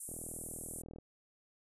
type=band-pass noise; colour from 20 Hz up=white; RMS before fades=-46 dBFS; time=0-0.82 s; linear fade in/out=5 ms; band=8200 to 11000 Hz; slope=48 dB/octave
type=click train; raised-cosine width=2 ms; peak=-35 dBFS; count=37; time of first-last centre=0.09-0.986 s; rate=40.2 Hz
effects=resampled to 32000 Hz